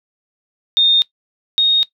sine tone pair in turn, 3662 / 3722 Hz, A#7 / A#7, -32 / -3 cents, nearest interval unison, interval 29 cents, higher second, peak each -9 dBFS, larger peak neither, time 0.77-1.02 / 1.58-1.83 s, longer neither, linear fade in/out 0 ms, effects noise-tail reverb RT60 0.1 s tail -19 dB re dry

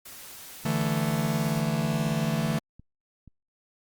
white noise, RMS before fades -44 dBFS, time 0.05-1.61 s, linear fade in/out 10 ms
45% pulse chord, D suspended second, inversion none, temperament just, 146.83 / 165.19 / 220.2 Hz, D3 / E3 / A3, 0 / +4 / +2 cents, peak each -29 dBFS, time 0.65-2.59 s, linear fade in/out 5 ms
clicks, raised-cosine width 5 ms, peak -38 / -35 / -36 dBFS, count 3, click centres 1.925 / 2.796 / 3.277 s
effects Opus 48 kbps

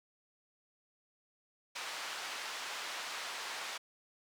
pink band-pass noise, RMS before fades -42 dBFS, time 1.75-3.78 s, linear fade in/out 10 ms, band 960 to 5800 Hz, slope 12 dB/octave, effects none

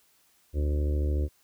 harmonic tone, 73.5 Hz, D2, 2 cents sharp, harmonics 1 / 2 / 3 / 4 / 5 / 6 / 7 / 8, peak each -24 / -41 / -45 / -38 / -38 / -46 / -42 / -49 dBFS, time 0.53-1.29 s, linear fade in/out 50 ms, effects white hiss -65 dBFS RMS until 1.43 s

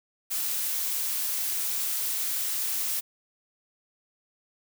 blue noise, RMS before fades -29 dBFS, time 0.3-3.01 s, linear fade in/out 20 ms, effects none

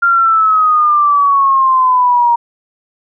sine exponential sweep, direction down, 1396.9 to 939 Hz, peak -7 dBFS, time 0.02-2.36 s, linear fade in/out 10 ms, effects none

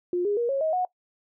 sine tone with pitch steps, 355 / 410.2 / 473.9 / 547.5 / 632.5 / 730.8 Hz, F4 / G#4 / A#4 / C#5 / D#5 / F#5, +28 / -21 / +28 / -22 / +28 / -22 cents, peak -22 dBFS, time 0.13-0.85 s, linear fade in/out 2 ms, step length 120 ms, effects noise-tail reverb RT60 0.1 s tail -20 dB re dry

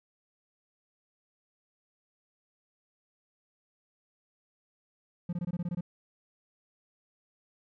triangle tone bursts, 174.3 Hz, F3, 3 cents flat, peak -28 dBFS, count 9, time 5.29-5.809 s, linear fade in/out 5 ms, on 39 ms, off 21 ms, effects none

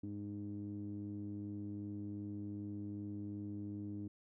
sawtooth tone with low-pass filter, 102.6 Hz, G#2, 21 cents flat, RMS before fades -44 dBFS, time 0.03-4.08 s, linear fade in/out 5 ms, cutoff 280 Hz, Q 9.6, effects none

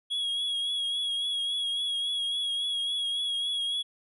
triangle tone with vibrato, 3322 Hz, G#7, in tune, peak -26 dBFS, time 0.1-3.83 s, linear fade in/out 20 ms, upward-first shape triangle, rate 3.6 Hz, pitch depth 38 cents each way, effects resampled to 32000 Hz

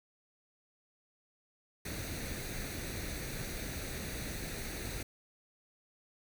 pink noise with comb filter, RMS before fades -40 dBFS, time 1.85-5.03 s, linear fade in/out 5 ms, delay 0.48 ms, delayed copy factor +0.6, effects none

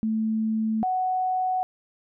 sine tone pair in turn, 220 / 742.6 Hz, A3 / F#5, 0 / +6 cents, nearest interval octave + major sixth, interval 2106 cents, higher second, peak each -22 dBFS, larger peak neither, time 0.03-0.83 / 0.83-1.63 s, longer neither, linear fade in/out 0 ms, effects none

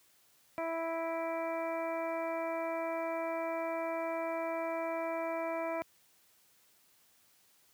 harmonic tone with a mistuned harmonic, 329 Hz, E4, 3 cents flat, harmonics 1 / 2 / 3 / 4 / 5 / 6 / 7, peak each -41 / -35 / -41 / -46 / -52 / -50 / -46 dBFS, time 0.58-5.82 s, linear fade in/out 0 ms, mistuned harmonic 7, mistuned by +23 cents, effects white hiss -67 dBFS RMS until 7.73 s + high-pass 60 Hz 12 dB/octave

